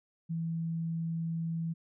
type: tone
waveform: sine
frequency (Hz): 164.81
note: E3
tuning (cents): 0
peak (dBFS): -31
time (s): 0.29-1.74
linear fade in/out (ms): 20
effects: none